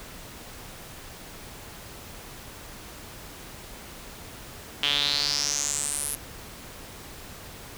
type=tone with band-pass filter sweep; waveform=sawtooth; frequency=144.5 Hz; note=D3; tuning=28 cents flat; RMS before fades=-27 dBFS; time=4.83-6.15 s; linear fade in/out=2 ms; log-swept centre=3100 to 11000 Hz; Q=6; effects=pink hiss -43 dBFS RMS until 7.77 s